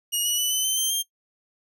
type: tone with pitch steps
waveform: 15% pulse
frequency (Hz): 2877 / 2927 / 2978 / 3031 / 3083 / 3137 / 3192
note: F#7 / F#7 / F#7 / F#7 / G7 / G7 / G7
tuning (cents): -49 / -19 / +11 / +41 / -29 / +1 / +31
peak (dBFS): -15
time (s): 0.12-1.03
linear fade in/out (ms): 20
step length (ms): 130
effects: noise-tail reverb RT60 0.1 s tail -21 dB re dry